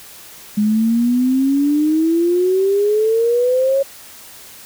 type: exponential sweep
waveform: sine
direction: up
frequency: 207 to 554 Hz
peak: -12 dBFS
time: 0.57-3.83 s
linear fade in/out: 10 ms
effects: white hiss -39 dBFS RMS until 4.65 s